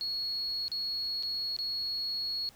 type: tone with dropouts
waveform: sine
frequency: 4334 Hz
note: C#8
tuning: 40 cents flat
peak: -30 dBFS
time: 0.01-2.49 s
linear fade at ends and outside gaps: 0 ms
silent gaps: 0.681-0.717 / 1.226-1.233 / 1.565-1.588 s
effects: tanh soft clip ceiling -27 dBFS + pink hiss -58 dBFS RMS until 2.55 s